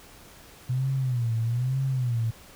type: tone with vibrato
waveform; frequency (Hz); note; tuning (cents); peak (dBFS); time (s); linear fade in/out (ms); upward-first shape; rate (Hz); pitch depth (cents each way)
sine; 123.47; B2; 0; -23; 0.69-2.31; 10; sine; 1.1; 150
effects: pink hiss -50 dBFS RMS until 2.55 s